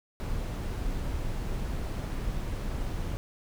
brown noise, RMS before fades -32 dBFS, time 0.2-3.17 s, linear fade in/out 0 ms, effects none

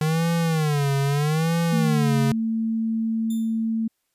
square tone with vibrato, 152.6 Hz, D#3, 33 cents flat, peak -20 dBFS, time 0.01-2.32 s, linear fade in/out 2 ms, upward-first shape sine, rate 0.78 Hz, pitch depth 170 cents each way
sine tone, 224.2 Hz, A3, 33 cents sharp, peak -21 dBFS, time 1.72-3.88 s, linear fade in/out 10 ms
5% pulse tone with exponential decay, 3570 Hz, A7, 24 cents sharp, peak -29 dBFS, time 3.3-3.67 s, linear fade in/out 5 ms, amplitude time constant 80 ms
effects white hiss -74 dBFS RMS until 4.14 s + resampled to 32000 Hz

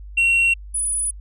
sine tone pair in turn, 2734 / 9885 Hz, F7 / D#9, -37 / -12 cents, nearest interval octave + minor seventh, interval 2225 cents, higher second, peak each -11 / -19 dBFS, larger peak first, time 0.17-0.54 / 0.74-1.11 s, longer neither, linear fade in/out 10 ms, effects tanh soft clip ceiling -13 dBFS + added 50 Hz sine -34 dBFS peak until 1.2 s

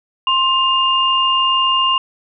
sine tone pair together, 1053.7 / 2813 Hz, C6 / F7, +12 / +12 cents, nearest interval octave + perfect fourth, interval 1700 cents, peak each -15 dBFS, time 0.27-1.98 s, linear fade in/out 2 ms, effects none

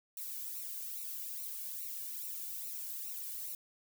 violet noise with flanger, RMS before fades -42 dBFS, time 0.17-3.55 s, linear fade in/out 2 ms, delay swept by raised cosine 0.6 to 1.59 ms, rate 2.4 Hz, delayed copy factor -0.8, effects none

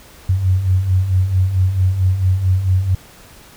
sine beating tone pair, 89.9 / 94.4 Hz, F#2 / F#2, -49 / +35 cents, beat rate 4.5 Hz, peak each -20 / -13 dBFS, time 0.29-2.95 s, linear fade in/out 5 ms, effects pink hiss -43 dBFS RMS until 3.56 s

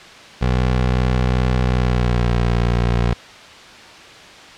20% pulse tone with pitch glide, 62.6 to 59.09 Hz, B1 to A#1, +24 to +24 cents, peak -10 dBFS, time 0.41-3.14 s, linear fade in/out 10 ms, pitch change -100 cents, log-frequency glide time 1.69-2.33 s, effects white hiss -39 dBFS RMS until 4.57 s + low-pass 4000 Hz 12 dB/octave

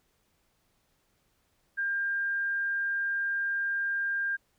sine tone, 1600 Hz, G6, 35 cents sharp, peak -27 dBFS, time 1.77-4.37 s, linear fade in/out 20 ms, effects pink hiss -72 dBFS RMS until 4.58 s

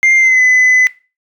sine tone with pitch glide, 2103 to 2013 Hz, C7 to B6, +8 to +33 cents, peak -4 dBFS, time 0.03-0.87 s, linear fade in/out 0 ms, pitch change -75 cents, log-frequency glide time 0.18-0.41 s, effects noise-tail reverb RT60 0.3 s tail -20 dB re dry + tanh soft clip ceiling -5 dBFS

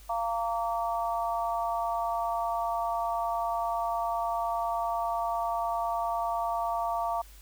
harmonic tone, 230 Hz, A#3, 23 cents flat, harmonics 3 / 4 / 5, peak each -30 / -32 / -34 dBFS, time 0.09-7.22 s, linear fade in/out 10 ms, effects added 50 Hz sine -49 dBFS peak until 7.41 s + white hiss -56 dBFS RMS until 7.41 s

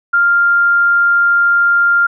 sine tone, 1396.9 Hz, F6, in tune, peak -8 dBFS, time 0.13-2.07 s, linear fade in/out 10 ms, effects none

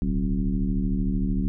sine tone with frequency modulation, 116.54 Hz, A#2, in tune, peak -21 dBFS, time 0.02-1.48 s, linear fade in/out 0 ms, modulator 73.3 Hz, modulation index 2, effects none

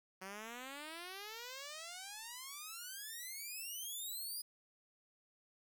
5% pulse exponential sweep, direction up, 185 to 4978 Hz, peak -35 dBFS, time 0.21-4.42 s, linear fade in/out 10 ms, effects 12-bit

